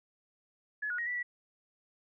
sine tone with pitch steps, 1703 / 1455 / 1884 / 1965 / 1949 Hz, G#6 / F#6 / A#6 / B6 / B6, +43 / -29 / +18 / -9 / -23 cents, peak -32 dBFS, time 0.82-1.23 s, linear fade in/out 10 ms, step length 82 ms, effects none

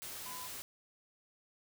sine tone in noise, 1006 Hz, B5, 32 cents sharp, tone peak -47 dBFS, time 0.26-0.47 s, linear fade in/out 0 ms, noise white, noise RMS -45 dBFS, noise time 0.02-0.62 s, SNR -5 dB, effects none

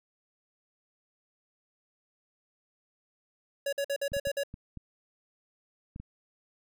square tone bursts, 561 Hz, C#5, 21 cents sharp, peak -29 dBFS, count 7, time 3.66-4.435 s, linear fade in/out 5 ms, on 67 ms, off 51 ms
clicks, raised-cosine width 5 ms, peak -29 dBFS, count 7, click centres 4.12 / 4.167 / 4.271 / 4.541 / 4.773 / 5.961 / 6 s
effects none

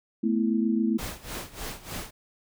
sine chord, A suspended second, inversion none, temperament just, 220 / 247.5 / 330 Hz, A3 / B3 / E4, 0 / +4 / +2 cents, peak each -24 / -28 / -28 dBFS, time 0.23-0.98 s, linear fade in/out 10 ms
pink noise with tremolo, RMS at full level -34 dBFS, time 0.98-2.11 s, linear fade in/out 10 ms, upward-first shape sine, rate 3.3 Hz, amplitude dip 85%
effects none

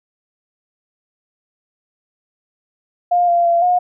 sine tone with pitch steps, 706 / 691 / 684 / 718 Hz, F5 / F5 / F5 / F5, +19 / -19 / -36 / +48 cents, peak -11 dBFS, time 3.11-3.79 s, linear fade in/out 10 ms, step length 170 ms, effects none

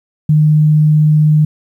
sine tone, 152.6 Hz, D#3, 33 cents flat, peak -6 dBFS, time 0.29-1.45 s, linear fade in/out 5 ms, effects 8-bit

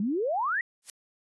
sine exponential sweep, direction up, 190 to 1975.5 Hz, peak -25 dBFS, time 0-0.61 s, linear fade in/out 2 ms
blue noise with exponential growth, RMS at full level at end -33 dBFS, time 0.82-0.9 s, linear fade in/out 2 ms, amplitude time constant 16 ms
effects resampled to 24000 Hz

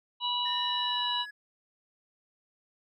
harmonic tone, 978 Hz, B5, 17 cents flat, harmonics 1 / 3 / 4, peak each -32 / -32 / -32 dBFS, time 0.2-1.26 s, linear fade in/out 50 ms
triangle tone with pitch glide, 1816 to 1684.6 Hz, A#6 to G#6, -46 to +24 cents, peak -39 dBFS, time 0.45-1.31 s, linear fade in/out 10 ms, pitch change -130 cents, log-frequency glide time 0.66-1.16 s
effects none

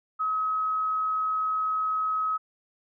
sine tone, 1276 Hz, D#6, 43 cents sharp, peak -24 dBFS, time 0.19-2.38 s, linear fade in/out 20 ms, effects none

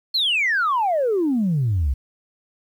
sine exponential sweep, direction down, 4356 to 61.74 Hz, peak -16 dBFS, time 0.14-1.94 s, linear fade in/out 10 ms, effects tanh soft clip ceiling -14 dBFS + 9-bit

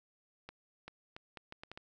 accelerating click train, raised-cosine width 0.3 ms, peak -30 dBFS, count 8, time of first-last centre 0.49-1.775 s, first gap 390 ms, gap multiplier 0.73, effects none

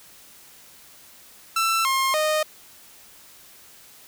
sawtooth tone with pitch steps, 1335 / 1067 / 617 Hz, E6 / C6 / D#5, +22 / +34 / -15 cents, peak -16 dBFS, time 1.56-2.43 s, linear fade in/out 5 ms, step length 290 ms, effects white hiss -49 dBFS RMS until 4.07 s

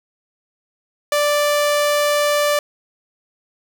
sawtooth tone, 587 Hz, D5, 1 cent flat, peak -11 dBFS, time 1.12-2.59 s, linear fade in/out 2 ms, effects none

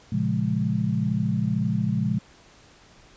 sine chord, Bb minor seventh, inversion none, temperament equal, 116.54 / 138.59 / 174.61 / 207.7 Hz, Bb2 / Db3 / F3 / Ab3, 0 / 0 / 0 / 0 cents, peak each -27 / -28 / -27 / -26 dBFS, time 0.12-2.19 s, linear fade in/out 5 ms, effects pink hiss -53 dBFS RMS until 3.16 s + resampled to 16000 Hz

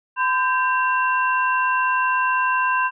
sine tone cluster, 1016 / 1576 / 2726 Hz, B5 / G6 / F7, +49 / +9 / -43 cents, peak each -19 / -22 / -27 dBFS, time 0.16-2.91 s, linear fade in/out 50 ms, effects none

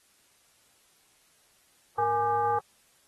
sine tone with frequency modulation, 830.6 Hz, G#5, in tune, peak -23 dBFS, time 1.98-2.59 s, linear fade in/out 5 ms, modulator 362 Hz, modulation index 0.94, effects white hiss -64 dBFS RMS until 3.07 s + AAC 32 kbps

